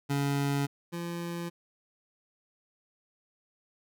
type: tone pair in turn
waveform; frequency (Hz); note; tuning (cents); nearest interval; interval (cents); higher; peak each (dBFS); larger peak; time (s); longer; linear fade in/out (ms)
25% pulse; 140.9 / 171.32; C#3 / F3; +29 / -33; minor third; 338; second; -23 / -30; first; 0.09-0.67 / 0.92-1.5; neither; 20
effects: none